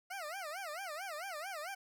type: tone with vibrato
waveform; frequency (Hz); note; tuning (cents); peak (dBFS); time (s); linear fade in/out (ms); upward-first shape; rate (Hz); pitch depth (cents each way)
20% pulse; 687; F5; -29; -36; 0.1-1.75; 10; sine; 4.5; 260
effects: none